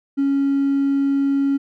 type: tone with hard clipping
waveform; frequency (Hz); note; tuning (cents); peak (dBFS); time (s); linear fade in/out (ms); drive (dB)
triangle; 277.2; C#4; 0; -16; 0.17-1.58; 20; 4
effects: none